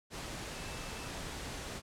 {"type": "tone in noise", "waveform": "sine", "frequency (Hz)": 2637, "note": "E7", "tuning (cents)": 0, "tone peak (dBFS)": -53, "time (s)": [0.5, 1.11], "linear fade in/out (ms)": 50, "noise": "pink", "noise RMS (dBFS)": -42, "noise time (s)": [0.1, 1.82], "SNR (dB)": -14, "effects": ["low-pass 9000 Hz 12 dB/octave"]}